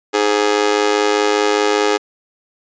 sawtooth tone with amplitude modulation, 416.2 Hz, G#4, 4 cents sharp, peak -5 dBFS, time 0.13-1.98 s, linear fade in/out 20 ms, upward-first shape sine, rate 105 Hz, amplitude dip 95%, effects resampled to 16000 Hz

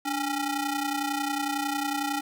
sawtooth ring-modulated tone, 551 Hz, C#5, 11 cents flat, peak -20 dBFS, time 0.05-2.21 s, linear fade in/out 10 ms, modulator 260 Hz, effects none

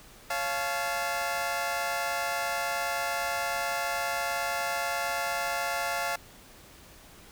20% pulse chord, Db augmented, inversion none, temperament just, 554.4 / 693 / 866.2 Hz, Db5 / F5 / A5, 0 / -14 / -27 cents, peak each -31 / -26 / -29 dBFS, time 0.3-6.16 s, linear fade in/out 5 ms, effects pink hiss -52 dBFS RMS until 7.31 s

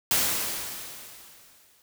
white noise with exponential decay, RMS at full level -22 dBFS, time 0.11-1.82 s, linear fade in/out 1 ms, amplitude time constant 370 ms, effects none

